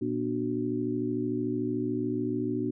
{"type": "tone cluster", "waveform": "sine", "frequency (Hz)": [118, 244.8, 298.3, 371.5], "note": ["A#2", "B3", "D4", "F#4"], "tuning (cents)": [22, -15, 27, 7], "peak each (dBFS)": [-37, -32, -31, -33], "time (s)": [0.01, 2.71], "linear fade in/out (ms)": 10, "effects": []}